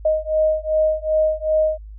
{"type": "beating tone pair", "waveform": "sine", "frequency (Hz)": [622.3, 624.9], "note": ["D#5", "D#5"], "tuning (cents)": [0, 7], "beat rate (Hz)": 2.6, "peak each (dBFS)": -19, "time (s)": [0.05, 1.78], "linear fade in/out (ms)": 5, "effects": ["added 52 Hz sine -34 dBFS peak until 1.98 s"]}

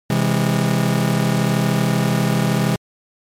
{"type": "chord", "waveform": "40% pulse", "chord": "C augmented", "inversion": "none", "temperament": "just", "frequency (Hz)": [130.81, 163.52, 204.4], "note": ["C3", "E3", "G#3"], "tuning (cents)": [0, -14, -27], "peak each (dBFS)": -19, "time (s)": [0.1, 2.76], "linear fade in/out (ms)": 2, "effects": ["MP3 64 kbps"]}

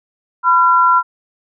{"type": "tone pair together", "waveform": "sine", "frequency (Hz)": [1000.7, 1370], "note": ["B5", "F6"], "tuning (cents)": [23, -34], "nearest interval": "perfect fourth", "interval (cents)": 543, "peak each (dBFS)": -11, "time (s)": [0.43, 1.03], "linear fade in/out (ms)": 50, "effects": []}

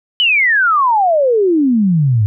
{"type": "exponential sweep", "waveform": "sine", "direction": "down", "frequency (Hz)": [3053, 100], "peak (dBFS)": -9, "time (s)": [0.2, 2.26], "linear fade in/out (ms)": 0, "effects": []}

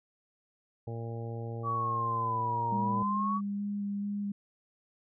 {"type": "harmonic tone", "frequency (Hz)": 115.4, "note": "A#2", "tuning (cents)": -17, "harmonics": [1, 2, 3, 4, 5, 6, 7], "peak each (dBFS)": [-36, -46, -47, -43, -49, -54, -49], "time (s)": [0.87, 3.03], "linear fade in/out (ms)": 5}
{"type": "exponential two-way sweep", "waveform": "sine", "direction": "down then up", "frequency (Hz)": [1142, 932.3, 1142], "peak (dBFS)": -29, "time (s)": [1.63, 3.41], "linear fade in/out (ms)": 50, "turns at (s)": 2.72}
{"type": "tone with vibrato", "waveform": "sine", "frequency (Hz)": 202.7, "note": "G#3", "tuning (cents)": -42, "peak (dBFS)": -31, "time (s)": [2.72, 4.32], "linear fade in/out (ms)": 5, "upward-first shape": "square", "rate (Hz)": 2.3, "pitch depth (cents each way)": 9}
{"effects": []}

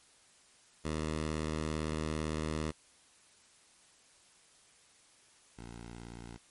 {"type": "tone pair in turn", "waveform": "10% pulse", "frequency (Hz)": [77.78, 58.27], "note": ["D#2", "A#1"], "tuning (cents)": [0, 0], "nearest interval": "perfect fourth", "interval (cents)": 500, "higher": "first", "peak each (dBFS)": [-25, -37], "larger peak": "first", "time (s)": [[0.84, 2.72], [5.57, 6.38]], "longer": "first", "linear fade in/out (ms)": 20, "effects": ["white hiss -63 dBFS RMS until 6.5 s", "MP3 48 kbps"]}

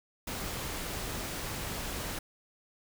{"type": "noise", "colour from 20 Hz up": "pink", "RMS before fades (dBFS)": -37, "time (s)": [0.27, 2.19], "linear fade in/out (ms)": 5, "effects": []}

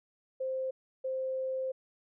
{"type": "tone bursts at uneven times", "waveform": "sine", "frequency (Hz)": 523.3, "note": "C5", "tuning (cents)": 0, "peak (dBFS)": -31, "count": 2, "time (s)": [[0.4, 0.71], [1.04, 1.72]], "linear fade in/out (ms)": 10, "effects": []}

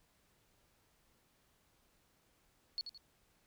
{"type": "tone with echo", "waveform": "sine", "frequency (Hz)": 4375, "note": "C#8", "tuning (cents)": -24, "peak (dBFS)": -35, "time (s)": [2.78, 2.81], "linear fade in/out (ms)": 0, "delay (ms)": 83, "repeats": 2, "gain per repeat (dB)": -8, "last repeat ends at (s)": 2.976, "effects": ["pink hiss -73 dBFS RMS until 3.46 s"]}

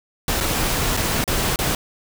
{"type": "noise with dropouts", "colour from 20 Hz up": "pink", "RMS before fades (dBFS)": -21, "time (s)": [0.28, 1.75], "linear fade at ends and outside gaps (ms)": 2, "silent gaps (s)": [[0.404, 0.408], [0.968, 0.972], [1.241, 1.277], [1.56, 1.589]], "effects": []}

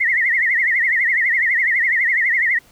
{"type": "tone with vibrato", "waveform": "sine", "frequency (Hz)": 1975.5, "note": "B6", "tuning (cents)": 0, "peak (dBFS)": -14, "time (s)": [0, 2.59], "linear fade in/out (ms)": 10, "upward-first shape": "triangle", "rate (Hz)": 12, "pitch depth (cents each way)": 180, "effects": ["pink hiss -51 dBFS RMS until 2.71 s"]}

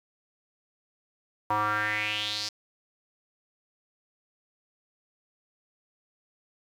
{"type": "tone with band-pass filter sweep", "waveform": "square", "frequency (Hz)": 105.8, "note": "G#2", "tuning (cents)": 33, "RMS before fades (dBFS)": -29, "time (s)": [1.5, 2.49], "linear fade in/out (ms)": 5, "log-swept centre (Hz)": [960, 5100], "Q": 4.7, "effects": ["9-bit"]}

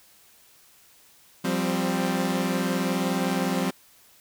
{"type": "chord", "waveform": "sawtooth", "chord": "F suspended second", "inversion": "none", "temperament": "equal with one note detuned", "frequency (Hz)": [176.34, 196, 261.6], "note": ["F3", "G3", "C4"], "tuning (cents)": [17, 0, 0], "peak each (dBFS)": -24, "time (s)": [1.44, 3.71], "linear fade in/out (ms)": 10, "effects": ["white hiss -56 dBFS RMS until 4.2 s"]}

